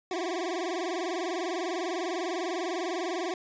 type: tone with vibrato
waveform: 25% pulse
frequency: 350 Hz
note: F4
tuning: 4 cents sharp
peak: -26 dBFS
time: 0.11-3.34 s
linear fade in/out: 2 ms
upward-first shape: sine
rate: 20 Hz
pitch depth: 150 cents each way
effects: resampled to 16000 Hz